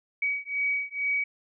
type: beating tone pair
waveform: sine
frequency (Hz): 2265 / 2267.2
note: C#7 / C#7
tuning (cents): +37 / +38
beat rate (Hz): 2.2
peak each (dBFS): -29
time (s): 0.22-1.24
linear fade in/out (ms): 5
effects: none